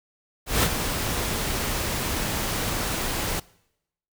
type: noise with ADSR envelope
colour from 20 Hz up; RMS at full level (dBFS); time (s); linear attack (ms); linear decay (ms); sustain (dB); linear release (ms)
pink; -19; 0.46-3.4; 170; 50; -8; 6
effects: noise-tail reverb RT60 0.8 s tail -23 dB re dry